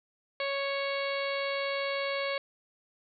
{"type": "harmonic tone", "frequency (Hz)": 554.4, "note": "C#5", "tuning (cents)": 0, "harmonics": [1, 2, 3, 4, 5, 6, 7, 8], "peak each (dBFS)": [-32, -38, -41, -36, -43, -44, -44, -43], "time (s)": [0.4, 2.38], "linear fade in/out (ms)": 2, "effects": []}